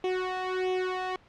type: tone with flanger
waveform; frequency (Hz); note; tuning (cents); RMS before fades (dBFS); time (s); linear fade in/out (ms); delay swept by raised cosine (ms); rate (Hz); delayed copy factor
sawtooth; 370; F#4; 0; -30; 0.04-1.16; 2; 0.32 to 1.15; 1.5; +0.9
effects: pink hiss -58 dBFS RMS until 1.28 s + low-pass 3000 Hz 12 dB/octave